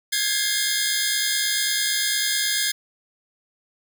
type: tone cluster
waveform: 15% pulse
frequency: 1615 / 1684 / 2106 / 3661 / 4961 Hz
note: G#6 / G#6 / C7 / A#7 / D#8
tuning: -49 / +24 / +11 / -32 / -6 cents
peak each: -21 dBFS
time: 0.12-2.72 s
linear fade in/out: 10 ms
effects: none